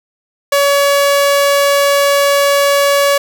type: tone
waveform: sawtooth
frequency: 565 Hz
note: C#5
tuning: 33 cents sharp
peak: -5 dBFS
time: 0.52-3.18 s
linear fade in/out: 5 ms
effects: 7-bit